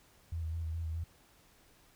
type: tone with vibrato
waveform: sine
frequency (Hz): 81.6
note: E2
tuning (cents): -17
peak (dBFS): -34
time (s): 0.32-1.04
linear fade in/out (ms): 5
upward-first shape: square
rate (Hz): 4.8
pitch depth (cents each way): 30
effects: pink hiss -64 dBFS RMS until 1.95 s